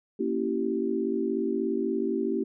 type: chord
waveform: sine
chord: A# diminished seventh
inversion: none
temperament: equal with one note detuned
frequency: 233.1 / 277.2 / 329.6 / 386.4 Hz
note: A#3 / C#4 / E4 / G4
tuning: 0 / 0 / 0 / -25 cents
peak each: -31 / -32 / -31 / -29 dBFS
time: 0.19-2.44 s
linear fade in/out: 10 ms
effects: none